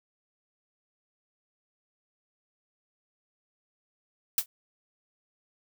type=noise with exponential decay; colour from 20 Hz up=blue; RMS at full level=-19 dBFS; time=4.38-4.46 s; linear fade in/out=2 ms; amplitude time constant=16 ms; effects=none